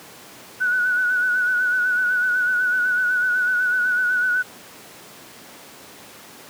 sine tone with vibrato, 1480 Hz, F#6, in tune, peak -17 dBFS, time 0.6-4.43 s, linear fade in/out 20 ms, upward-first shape sine, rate 8 Hz, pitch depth 40 cents each way, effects pink hiss -42 dBFS RMS until 6.49 s + high-pass 200 Hz 12 dB/octave

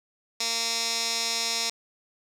15% pulse tone with band-pass filter, 230 Hz, A#3, 23 cents flat, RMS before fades -28 dBFS, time 0.4-1.7 s, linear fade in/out 5 ms, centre 5300 Hz, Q 2.2, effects none

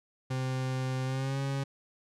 40% pulse tone with pitch glide, 130 to 137.33 Hz, C3 to C#3, -11 to -16 cents, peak -29 dBFS, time 0.3-1.64 s, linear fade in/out 10 ms, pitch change +95 cents, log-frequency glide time 1.04-1.39 s, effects low-pass 8000 Hz 12 dB/octave

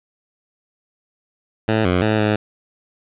10% pulse tone with pitch steps, 109.9 / 90.2 / 108.3 / 106 Hz, A2 / F#2 / A2 / G#2, -2 / -44 / -27 / +36 cents, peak -7 dBFS, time 1.68-2.36 s, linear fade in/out 5 ms, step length 170 ms, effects resampled to 8000 Hz + 8-bit

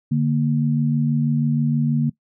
sine tone pair together, 146.83 / 233.1 Hz, D3 / A#3, 0 / 0 cents, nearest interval minor sixth, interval 800 cents, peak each -18 / -20 dBFS, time 0.11-2.1 s, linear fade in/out 10 ms, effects noise-tail reverb RT60 0.1 s tail -20 dB re dry

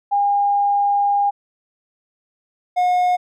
sine / triangle tone pair in turn, 810 / 721.6 Hz, G#5 / F#5, -43 / -44 cents, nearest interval major second, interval 201 cents, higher first, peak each -14 / -12 dBFS, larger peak second, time 0.11-1.31 / 2.76-3.17 s, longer first, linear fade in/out 20 ms, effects none

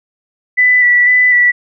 sine tone with vibrato, 1975.5 Hz, B6, in tune, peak -6 dBFS, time 0.57-1.52 s, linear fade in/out 20 ms, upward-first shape square, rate 2 Hz, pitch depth 17 cents each way, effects none

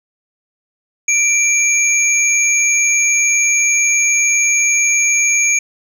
sine tone pair together, 2349 / 6644 Hz, D7 / G#8, 0 / 0 cents, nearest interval octave + tritone, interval 1800 cents, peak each -13 dBFS, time 1.08-5.59 s, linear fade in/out 5 ms, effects tanh soft clip ceiling -4 dBFS + 8-bit

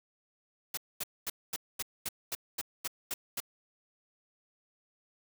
white noise bursts, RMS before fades -35 dBFS, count 11, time 0.74-3.403 s, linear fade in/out 5 ms, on 33 ms, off 230 ms, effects none

